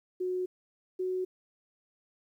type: tone pair in turn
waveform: sine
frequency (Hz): 366.2 / 369.8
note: F#4 / F#4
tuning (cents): -18 / -1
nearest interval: unison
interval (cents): 17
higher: second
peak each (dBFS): -29 / -29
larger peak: neither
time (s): 0.2-0.46 / 0.99-1.25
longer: neither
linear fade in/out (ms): 10
effects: 11-bit